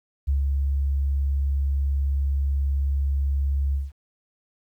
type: tone with ADSR envelope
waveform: sine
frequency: 69.3 Hz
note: C#2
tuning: in tune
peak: -18 dBFS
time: 0.27-3.92 s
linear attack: 19 ms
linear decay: 130 ms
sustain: -2 dB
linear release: 180 ms
effects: 10-bit